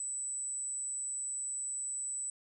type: tone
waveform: sine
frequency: 7970 Hz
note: B8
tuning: 15 cents sharp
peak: -35 dBFS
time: 0-2.3 s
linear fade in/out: 2 ms
effects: none